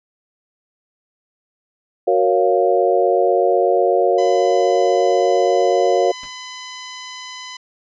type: chord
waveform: sine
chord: Gb major seventh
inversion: none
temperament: equal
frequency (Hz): 370 / 466.2 / 554.4 / 698.5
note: Gb4 / Bb4 / Db5 / F5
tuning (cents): 0 / 0 / 0 / 0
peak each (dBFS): -18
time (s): 2.07-6.12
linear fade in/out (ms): 10
type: tone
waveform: 10% pulse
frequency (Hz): 1009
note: B5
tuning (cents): +37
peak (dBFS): -22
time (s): 4.18-7.57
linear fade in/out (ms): 5
type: noise with exponential decay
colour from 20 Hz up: pink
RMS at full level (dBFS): -37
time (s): 6.23-6.35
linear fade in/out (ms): 2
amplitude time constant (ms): 25
effects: resampled to 16000 Hz